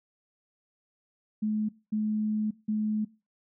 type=tone bursts at uneven times; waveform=sine; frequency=214 Hz; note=A3; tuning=48 cents flat; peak=-25 dBFS; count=3; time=1.42-1.69 / 1.92-2.51 / 2.68-3.05 s; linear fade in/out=10 ms; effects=noise-tail reverb RT60 0.3 s tail -21 dB re dry